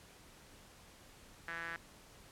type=tone with band-pass filter; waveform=sawtooth; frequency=167.1 Hz; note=E3; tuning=24 cents sharp; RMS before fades=-43 dBFS; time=1.48-1.76 s; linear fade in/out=0 ms; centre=1700 Hz; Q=4.5; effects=pink hiss -59 dBFS RMS until 2.31 s + low-pass 12000 Hz 12 dB/octave